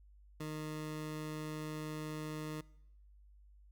20% pulse tone, 154.1 Hz, D#3, 16 cents flat, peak -35 dBFS, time 0.4-2.61 s, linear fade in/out 5 ms, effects noise-tail reverb RT60 0.8 s tail -22 dB re dry + added 50 Hz sine -58 dBFS peak until 3.71 s

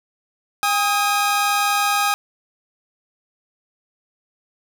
sawtooth tone pair together, 810 / 1255.3 Hz, G#5 / D#6, -43 / +15 cents, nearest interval minor sixth, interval 758 cents, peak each -16 dBFS, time 0.63-2.14 s, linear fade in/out 0 ms, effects none

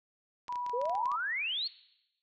clicks, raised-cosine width 0.2 ms, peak -30 dBFS, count 11, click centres 0.482 / 0.525 / 0.557 / 0.664 / 0.696 / 0.815 / 0.855 / 0.896 / 0.952 / 1.057 / 1.117 s
sine tone, 979 Hz, B5, 15 cents flat, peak -34 dBFS, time 0.49-1.16 s, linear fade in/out 2 ms
sine exponential sweep, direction up, 450.9 to 4502 Hz, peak -31 dBFS, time 0.73-1.68 s, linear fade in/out 10 ms
effects noise-tail reverb RT60 0.9 s tail -19 dB re dry

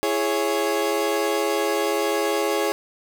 30% pulse chord, C# minor, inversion first, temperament equal with one note detuned, 334.4 / 415.3 / 554.4 Hz, E4 / G#4 / C#5, +25 / 0 / 0 cents, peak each -24 / -21 / -23 dBFS, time 0.03-2.72 s, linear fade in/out 0 ms, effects none

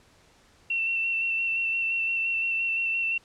sine tone with vibrato, 2700 Hz, E7, 41 cents sharp, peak -24 dBFS, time 0.7-3.18 s, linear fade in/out 5 ms, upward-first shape square, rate 5.8 Hz, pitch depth 16 cents each way, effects pink hiss -59 dBFS RMS until 3.24 s + low-pass 8000 Hz 12 dB/octave

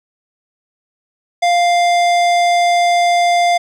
sine tone with hard clipping, 698.5 Hz, F5, in tune, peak -12 dBFS, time 1.42-3.58 s, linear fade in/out 10 ms, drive 16 dB, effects none

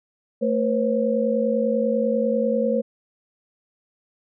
sine tone cluster, 223.5 / 488.9 / 539 Hz, A3 / B4 / C#5, +27 / -18 / -49 cents, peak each -23 dBFS, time 0.41-2.82 s, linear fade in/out 20 ms, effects none

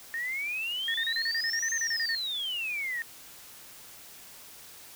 sine exponential two-way sweep, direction up then down, 1816 to 6420 to 1816 Hz, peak -30 dBFS, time 0.14-3.02 s, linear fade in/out 0 ms, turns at 1.74 s
sine tone bursts, 1828 Hz, A#6, 34 cents flat, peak -28 dBFS, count 14, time 0.88-2.151 s, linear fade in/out 2 ms, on 62 ms, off 31 ms
effects white hiss -49 dBFS RMS until 4.95 s

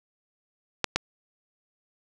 clicks, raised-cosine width 0.2 ms, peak -5 dBFS, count 2, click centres 0.843 / 0.96 s, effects none

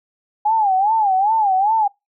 sine tone with vibrato, 820 Hz, G#5, 22 cents flat, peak -13 dBFS, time 0.45-1.88 s, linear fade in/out 10 ms, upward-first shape sine, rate 2.5 Hz, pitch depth 160 cents each way, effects noise-tail reverb RT60 0.2 s tail -26 dB re dry

